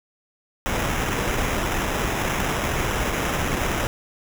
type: noise with sample-and-hold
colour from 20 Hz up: pink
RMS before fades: -24 dBFS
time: 0.66-3.87 s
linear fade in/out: 0 ms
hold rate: 4410 Hz
effects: none